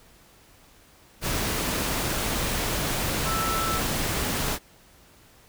sine tone in noise, 1322 Hz, E6, 5 cents sharp, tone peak -27 dBFS, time 3.24-3.81 s, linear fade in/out 50 ms, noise pink, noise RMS -27 dBFS, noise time 1.21-4.59 s, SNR -3 dB, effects pink hiss -55 dBFS RMS until 5.48 s

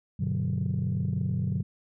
sine chord, G major seventh, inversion none, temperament equal, 98 / 123.47 / 146.83 / 185 Hz, G2 / B2 / D3 / F#3, 0 / 0 / 0 / 0 cents, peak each -30 dBFS, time 0.19-1.63 s, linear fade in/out 10 ms, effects tanh soft clip ceiling -20 dBFS

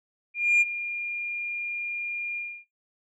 sine tone with ADSR envelope, 2410 Hz, D7, 44 cents sharp, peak -13 dBFS, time 0.34-2.65 s, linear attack 270 ms, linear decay 33 ms, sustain -15 dB, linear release 280 ms, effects noise-tail reverb RT60 0.2 s tail -17 dB re dry + tanh soft clip ceiling -15 dBFS

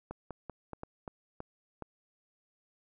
clicks, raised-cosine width 1 ms, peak -26 dBFS, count 8, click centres 0.11 / 0.307 / 0.497 / 0.733 / 0.834 / 1.078 / 1.404 / 1.823 s, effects none

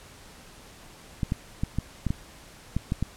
clicks, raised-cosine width 5 ms, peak -13 dBFS, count 9, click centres 1.232 / 1.321 / 1.635 / 1.786 / 2.067 / 2.105 / 2.766 / 2.921 / 3.026 s, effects pink hiss -49 dBFS RMS until 3.16 s + low-pass 11000 Hz 12 dB/octave

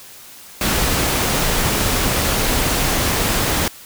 pink noise, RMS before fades -18 dBFS, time 0.61-3.68 s, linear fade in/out 2 ms, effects white hiss -40 dBFS RMS until 3.85 s

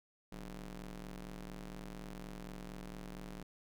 sawtooth ring-modulated tone, 109 Hz, A2, 16 cents flat, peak -38 dBFS, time 0.32-3.43 s, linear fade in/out 5 ms, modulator 76.6 Hz, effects none

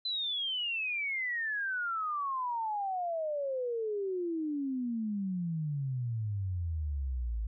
sine exponential sweep, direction down, 4058 to 52.6 Hz, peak -31 dBFS, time 0.05-7.47 s, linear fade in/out 5 ms, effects none

